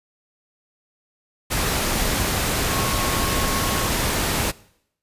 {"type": "tone in noise", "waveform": "sine", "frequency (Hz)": 1092, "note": "C#6", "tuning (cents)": -26, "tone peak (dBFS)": -29, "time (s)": [2.68, 3.89], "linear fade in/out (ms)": 20, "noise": "pink", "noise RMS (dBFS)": -22, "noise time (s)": [1.5, 4.52], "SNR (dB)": -10, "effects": ["noise-tail reverb RT60 0.7 s tail -21 dB re dry", "resampled to 32000 Hz"]}